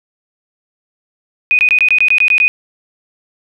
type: tone bursts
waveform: sine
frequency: 2489 Hz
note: D#7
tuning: in tune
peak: -7 dBFS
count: 10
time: 1.51-2.48 s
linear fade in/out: 0 ms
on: 79 ms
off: 20 ms
effects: none